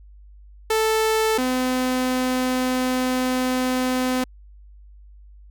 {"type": "tone pair in turn", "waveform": "sawtooth", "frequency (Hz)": [440, 254.9], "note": ["A4", "C4"], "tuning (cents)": [0, -45], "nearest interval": "major sixth", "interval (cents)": 945, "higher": "first", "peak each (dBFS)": [-14, -16], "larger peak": "first", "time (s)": [[0.7, 1.38], [1.38, 4.24]], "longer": "second", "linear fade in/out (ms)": 5, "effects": ["added 50 Hz sine -43 dBFS peak until 5.5 s"]}